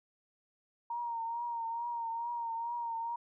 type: tone with vibrato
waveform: sine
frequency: 932.3 Hz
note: A#5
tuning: in tune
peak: -34 dBFS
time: 0.9-3.16 s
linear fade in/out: 5 ms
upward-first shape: triangle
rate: 2.3 Hz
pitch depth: 48 cents each way
effects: none